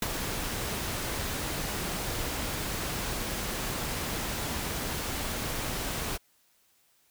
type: noise with ADSR envelope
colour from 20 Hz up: pink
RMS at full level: -27 dBFS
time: 0.02-6.18 s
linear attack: 4 ms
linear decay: 26 ms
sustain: -6 dB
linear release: 25 ms
effects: white hiss -67 dBFS RMS until 7.1 s